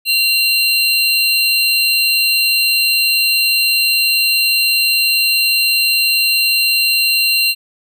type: tone pair together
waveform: square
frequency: 2755 / 4128 Hz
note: F7 / C8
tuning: -24 / -24 cents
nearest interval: perfect fifth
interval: 700 cents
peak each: -15 dBFS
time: 0.05-7.55 s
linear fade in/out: 50 ms
effects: none